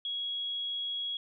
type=tone; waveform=sine; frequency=3322 Hz; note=G#7; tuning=in tune; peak=-32 dBFS; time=0.05-1.17 s; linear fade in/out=2 ms; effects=none